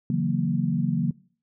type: chord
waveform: sine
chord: F# dominant seventh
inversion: second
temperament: equal with one note detuned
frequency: 140.69 / 164.81 / 185 / 233.1 Hz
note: C#3 / E3 / F#3 / A#3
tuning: +26 / 0 / 0 / 0 cents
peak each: -27 dBFS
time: 0.1-1.11 s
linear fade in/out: 2 ms
effects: noise-tail reverb RT60 0.5 s tail -23 dB re dry